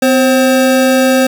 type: tone pair together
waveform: square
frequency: 255.3 / 531 Hz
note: C4 / C5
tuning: -42 / +25 cents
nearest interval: octave + minor second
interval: 1267 cents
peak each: -11 dBFS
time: 0.02-1.27 s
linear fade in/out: 5 ms
effects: 7-bit